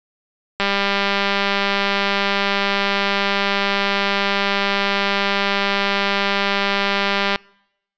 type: click train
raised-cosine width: 0.3 ms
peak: -3 dBFS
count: 1346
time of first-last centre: 0.6-7.359 s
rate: 199 Hz
effects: noise-tail reverb RT60 0.8 s tail -26 dB re dry + resampled to 16000 Hz